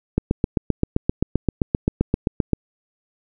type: click train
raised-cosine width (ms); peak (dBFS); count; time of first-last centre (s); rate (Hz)
3; -4; 19; 0.18-2.533; 7.65
effects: none